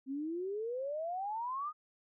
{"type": "exponential sweep", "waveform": "sine", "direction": "up", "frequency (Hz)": [260, 1259], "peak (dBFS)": -35, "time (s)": [0.06, 1.73], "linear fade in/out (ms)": 50, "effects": []}